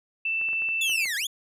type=tone; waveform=sine; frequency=2661 Hz; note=E7; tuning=16 cents sharp; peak=-24 dBFS; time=0.25-1.05 s; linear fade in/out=5 ms
type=clicks; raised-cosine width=0.5 ms; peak=-30 dBFS; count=7; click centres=0.414 / 0.487 / 0.532 / 0.621 / 0.688 / 0.897 / 1.056 s
type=linear two-way sweep; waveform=sawtooth; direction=down then up; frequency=3539 to 1601 to 3539 Hz; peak=-23 dBFS; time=0.81-1.27 s; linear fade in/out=5 ms; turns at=1.16 s
effects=resampled to 32000 Hz